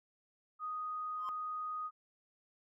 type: tone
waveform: sine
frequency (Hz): 1244.5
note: D#6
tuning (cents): 0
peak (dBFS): -37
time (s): 0.59-1.91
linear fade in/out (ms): 50
type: tone with exponential growth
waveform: triangle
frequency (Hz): 1046.5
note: C6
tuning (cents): 0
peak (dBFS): -35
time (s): 1.13-1.29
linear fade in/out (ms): 0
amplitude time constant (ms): 34
effects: none